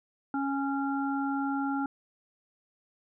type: harmonic tone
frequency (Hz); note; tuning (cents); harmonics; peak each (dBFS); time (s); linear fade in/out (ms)
276.2; C#4; -6; 1 / 3 / 5; -29 / -34 / -36; 0.34-1.86; 2
effects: none